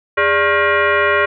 sine tone with frequency modulation, 409.4 Hz, G#4, 25 cents flat, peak -11 dBFS, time 0.17-1.26 s, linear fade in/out 10 ms, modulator 498 Hz, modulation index 3.7, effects none

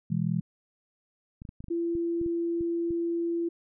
sine chord, E major, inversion second, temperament just, 123.61 / 164.81 / 206 Hz, B2 / E3 / G#3, +2 / 0 / -14 cents, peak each -32 / -27 / -31 dBFS, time 0.1-0.41 s, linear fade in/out 10 ms
clicks, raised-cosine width 5 ms, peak -29 dBFS, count 11, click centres 1.419 / 1.452 / 1.491 / 1.605 / 1.642 / 1.684 / 1.953 / 2.214 / 2.262 / 2.609 / 2.907 s
sine tone, 338.7 Hz, E4, 47 cents sharp, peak -26 dBFS, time 1.7-3.49 s, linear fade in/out 10 ms
effects none

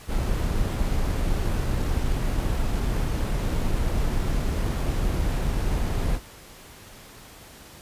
brown noise with sample-and-hold, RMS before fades -24 dBFS, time 0.07-6.2 s, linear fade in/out 50 ms, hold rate 11025 Hz, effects pink hiss -46 dBFS RMS until 7.81 s + resampled to 32000 Hz

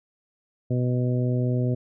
harmonic tone, 124.5 Hz, B2, 14 cents sharp, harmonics 1 / 2 / 3 / 4 / 5, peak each -22 / -28 / -32 / -34 / -36 dBFS, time 0.7-1.75 s, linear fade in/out 10 ms, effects none

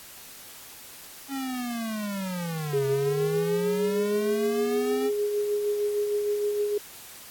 square linear two-way sweep, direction down then up, 277.2 to 132.3 to 266.5 Hz, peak -30 dBFS, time 1.28-5.11 s, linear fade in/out 50 ms, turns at 2.87 s
sine tone with tremolo, 414.2 Hz, G#4, 5 cents flat, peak -22 dBFS, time 2.73-6.78 s, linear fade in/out 5 ms, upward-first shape sine, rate 6.5 Hz, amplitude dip 35%
effects white hiss -45 dBFS RMS until 7.3 s + AAC 64 kbps

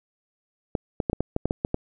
clicks, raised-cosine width 2 ms, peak -10 dBFS, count 10, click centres 0.752 / 1.002 / 1.098 / 1.131 / 1.206 / 1.364 / 1.456 / 1.509 / 1.649 / 1.744 s, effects none

